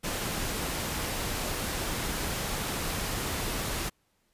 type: noise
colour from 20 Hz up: pink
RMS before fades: -32 dBFS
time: 0.03-3.9 s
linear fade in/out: 20 ms
effects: pink hiss -72 dBFS RMS until 4.33 s + resampled to 32000 Hz